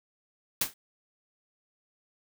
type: noise with exponential decay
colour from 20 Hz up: white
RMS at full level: -22 dBFS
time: 0.61-0.74 s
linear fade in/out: 5 ms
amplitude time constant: 28 ms
effects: none